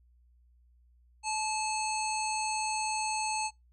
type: harmonic tone with a mistuned harmonic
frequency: 868 Hz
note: A5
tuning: 24 cents flat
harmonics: 1 / 3 / 5 / 7 / 9 / 10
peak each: -32 / -37 / -39 / -40 / -42 / -42 dBFS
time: 1.23-3.51 s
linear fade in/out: 50 ms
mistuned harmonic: 7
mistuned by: +87 cents
effects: noise-tail reverb RT60 0.2 s tail -26 dB re dry + added 60 Hz sine -60 dBFS peak until 3.72 s